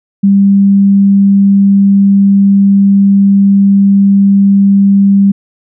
sine tone, 198 Hz, G3, 18 cents sharp, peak -3 dBFS, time 0.23-5.32 s, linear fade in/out 10 ms, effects none

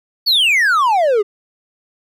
triangle exponential sweep, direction down, 4606 to 392 Hz, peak -9 dBFS, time 0.26-1.23 s, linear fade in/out 20 ms, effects none

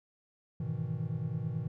triangle chord, E major seventh, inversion first, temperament equal, 103.83 / 123.47 / 155.56 / 164.81 Hz, G#2 / B2 / D#3 / E3, 0 / 0 / 0 / 0 cents, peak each -38 / -35 / -35 / -37 dBFS, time 0.6-1.68 s, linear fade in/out 5 ms, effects none

